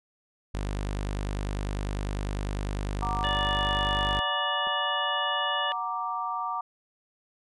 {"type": "tone", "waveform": "sawtooth", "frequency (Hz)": 50, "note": "G1", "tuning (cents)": 35, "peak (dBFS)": -25, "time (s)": [0.54, 4.2], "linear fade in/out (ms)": 5}
{"type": "chord", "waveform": "sine", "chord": "Gb augmented", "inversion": "none", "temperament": "equal", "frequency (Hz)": [740, 932.3, 1174.7], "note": ["Gb5", "Bb5", "D6"], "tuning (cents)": [0, 0, 0], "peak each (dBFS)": [-35, -33, -31], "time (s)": [3.02, 6.61], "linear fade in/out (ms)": 5}
{"type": "harmonic tone", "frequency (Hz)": 582, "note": "D5", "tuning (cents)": -16, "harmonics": [1, 3, 5, 6], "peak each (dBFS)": [-36, -32, -31, -37], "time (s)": [3.24, 5.72], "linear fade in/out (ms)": 0}
{"type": "clicks", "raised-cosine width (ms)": 1, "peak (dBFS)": -30, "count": 2, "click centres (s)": [4.669, 4.674]}
{"effects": ["resampled to 24000 Hz"]}